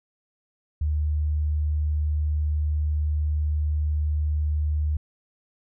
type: tone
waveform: sine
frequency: 75.5 Hz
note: D2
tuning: 48 cents sharp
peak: -21 dBFS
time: 0.81-4.97 s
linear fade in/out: 5 ms
effects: none